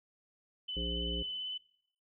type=tone with vibrato; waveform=sine; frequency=3012 Hz; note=F#7; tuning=30 cents sharp; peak=-36 dBFS; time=0.68-1.58 s; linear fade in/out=10 ms; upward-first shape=sine; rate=18 Hz; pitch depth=17 cents each way
type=harmonic tone; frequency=58.27 Hz; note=A#1; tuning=in tune; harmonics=1 / 3 / 5 / 7 / 9; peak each=-37 / -42 / -44 / -45 / -47 dBFS; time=0.76-1.23 s; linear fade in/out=10 ms
effects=noise-tail reverb RT60 0.7 s tail -23 dB re dry